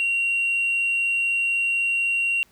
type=tone with tanh clipping; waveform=triangle; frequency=2752 Hz; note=F7; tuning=26 cents flat; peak=-20 dBFS; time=0-2.43 s; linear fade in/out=0 ms; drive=5 dB; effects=pink hiss -59 dBFS RMS until 2.51 s